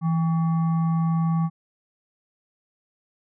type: tone with frequency modulation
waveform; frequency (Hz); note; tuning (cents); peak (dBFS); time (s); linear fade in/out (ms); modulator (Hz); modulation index
sine; 164.81; E3; 0; -19; 0.01-1.5; 50; 967; 0.31
effects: none